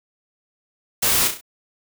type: noise with echo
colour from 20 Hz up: white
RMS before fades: -19 dBFS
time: 1.02-1.28 s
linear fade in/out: 10 ms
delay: 33 ms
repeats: 4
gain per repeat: -6 dB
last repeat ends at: 1.412 s
effects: none